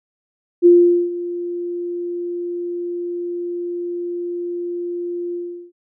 sine tone with ADSR envelope, 349.2 Hz, F4, in tune, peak -5 dBFS, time 0.62-5.72 s, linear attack 38 ms, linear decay 440 ms, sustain -17 dB, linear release 380 ms, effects none

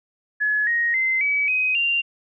sine tone with pitch steps, 1700 / 1875.4 / 2069 / 2282 / 2518 / 2778 Hz, G#6 / A#6 / C7 / C#7 / D#7 / F7, +40 / +10 / -20 / +50 / +20 / -10 cents, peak -18 dBFS, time 0.4-2.02 s, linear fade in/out 20 ms, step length 270 ms, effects none

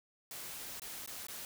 white noise with dropouts, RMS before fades -45 dBFS, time 0.31-1.45 s, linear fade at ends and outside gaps 1 ms, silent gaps 0.797-0.819 / 1.061-1.075 / 1.268-1.284 s, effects none

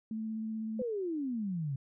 sine tone with vibrato, 220 Hz, A3, in tune, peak -34 dBFS, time 0.11-0.82 s, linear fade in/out 2 ms, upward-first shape square, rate 16 Hz, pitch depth 9 cents each way
sine exponential sweep, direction down, 523.3 to 130.81 Hz, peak -32 dBFS, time 0.79-1.76 s, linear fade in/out 5 ms
effects none

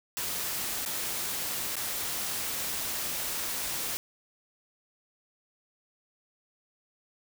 white noise with dropouts, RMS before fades -33 dBFS, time 0.17-3.97 s, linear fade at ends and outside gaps 0 ms, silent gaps 0.851-0.861 / 1.756-1.766 s, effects none

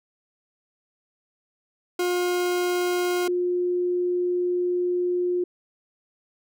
40% pulse / sine tone pair in turn, 356.6 / 356.6 Hz, F4 / F4, +36 / +36 cents, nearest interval unison, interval 0 cents, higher neither, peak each -21 dBFS, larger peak neither, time 1.99-3.28 / 3.28-5.44 s, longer second, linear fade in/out 5 ms, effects none

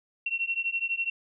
sine beating tone pair, 2719 / 2731 Hz, F7 / F7, -47 / -39 cents, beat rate 12 Hz, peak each -30 dBFS, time 0.26-1.1 s, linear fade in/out 5 ms, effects none

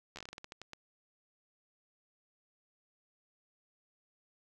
slowing click train, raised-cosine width 0.2 ms, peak -28 dBFS, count 13, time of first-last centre 0.16-0.733 s, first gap 12 ms, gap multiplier 1.23, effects none

